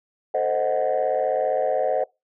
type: chord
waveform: sine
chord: A diminished seventh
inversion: none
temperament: equal with one note detuned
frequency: 447.7 / 523.3 / 622.3 / 740 Hz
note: A4 / C5 / Eb5 / Gb5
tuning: +30 / 0 / 0 / 0 cents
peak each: -27 / -23 / -23 / -24 dBFS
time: 0.34-2.04 s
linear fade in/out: 5 ms
effects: noise-tail reverb RT60 0.2 s tail -22 dB re dry + tanh soft clip ceiling -14 dBFS